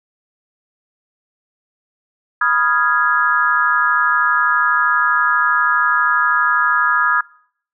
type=chord; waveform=sine; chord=F half-diminished seventh; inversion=second; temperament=equal; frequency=987.8 / 1244.5 / 1396.9 / 1661.2 Hz; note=Cb6 / Eb6 / F6 / Ab6; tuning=0 / 0 / 0 / 0 cents; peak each=-22 / -17 / -19 / -16 dBFS; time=2.41-7.21 s; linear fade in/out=5 ms; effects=noise-tail reverb RT60 0.6 s tail -23 dB re dry